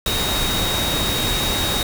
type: tone in noise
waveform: sine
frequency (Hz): 3762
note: A#7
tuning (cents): +15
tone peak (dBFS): -23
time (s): 0.06-1.83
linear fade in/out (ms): 2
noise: pink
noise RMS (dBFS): -22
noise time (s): 0.06-1.83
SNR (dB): -4
effects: none